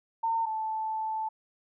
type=tone pair in turn; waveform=sine; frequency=908 / 876.9 Hz; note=A#5 / A5; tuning=-46 / -6 cents; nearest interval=minor second; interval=60 cents; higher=first; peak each=-25 / -29 dBFS; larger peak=first; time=0.23-0.46 / 0.46-1.29 s; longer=second; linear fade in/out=10 ms; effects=none

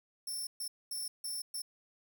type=tone bursts at uneven times; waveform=5% pulse; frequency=5380 Hz; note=E8; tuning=34 cents sharp; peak=-31 dBFS; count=5; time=0.27-0.47 / 0.6-0.68 / 0.91-1.08 / 1.24-1.42 / 1.54-1.62 s; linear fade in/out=5 ms; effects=none

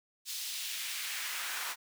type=noise with high-pass filter sweep; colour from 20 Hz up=pink; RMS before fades=-38 dBFS; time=0.25-1.76 s; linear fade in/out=50 ms; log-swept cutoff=4300 to 1200 Hz; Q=1.3; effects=none

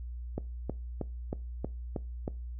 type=click train; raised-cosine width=2 ms; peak=-19 dBFS; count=7; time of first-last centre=0.38-2.279 s; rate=3.16 Hz; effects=noise-tail reverb RT60 0.3 s tail -21 dB re dry + added 60 Hz sine -37 dBFS peak until 2.59 s

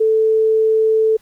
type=tone; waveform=sine; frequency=440 Hz; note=A4; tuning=in tune; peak=-11 dBFS; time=0-1.17 s; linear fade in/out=10 ms; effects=pink hiss -54 dBFS RMS until 1.21 s

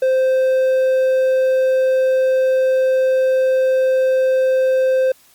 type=tone with hard clipping; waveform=triangle; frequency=521 Hz; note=C5; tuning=7 cents flat; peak=-13 dBFS; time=0.02-5.12 s; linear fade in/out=5 ms; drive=6 dB; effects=white hiss -51 dBFS RMS until 5.34 s + MP3 96 kbps

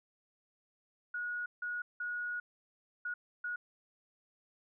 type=tone bursts at uneven times; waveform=sine; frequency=1452 Hz; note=F#6; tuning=33 cents flat; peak=-35 dBFS; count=5; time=1.14-1.46 / 1.62-1.82 / 2-2.4 / 3.05-3.14 / 3.44-3.56 s; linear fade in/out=5 ms; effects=none

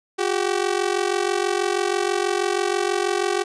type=ring-modulated tone; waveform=sawtooth; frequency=382.6 Hz; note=G4; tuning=42 cents flat; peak=-13 dBFS; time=0.18-3.44 s; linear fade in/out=20 ms; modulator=23.1 Hz; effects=resampled to 22050 Hz

